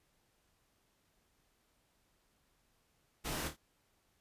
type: noise with echo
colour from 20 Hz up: pink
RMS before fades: -39 dBFS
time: 3.24-3.49 s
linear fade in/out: 20 ms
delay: 26 ms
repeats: 3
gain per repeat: -7 dB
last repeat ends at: 3.568 s
effects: pink hiss -75 dBFS RMS until 4.2 s + resampled to 32000 Hz